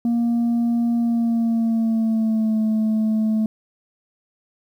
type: tone with pitch glide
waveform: sine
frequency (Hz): 235.1 to 218.1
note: A#3 to A3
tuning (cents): +15 to -15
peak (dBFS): -14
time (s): 0.05-3.46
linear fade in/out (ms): 2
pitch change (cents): -130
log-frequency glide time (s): 0.96-2.59
effects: tanh soft clip ceiling -16 dBFS + 9-bit